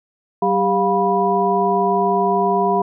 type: tone cluster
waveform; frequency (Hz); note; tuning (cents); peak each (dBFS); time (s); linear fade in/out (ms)
sine; 191.2 / 398.6 / 706 / 979; G3 / G4 / F5 / B5; -43 / +29 / +19 / -15; -23 / -19 / -19 / -19; 0.42-2.82; 5
effects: none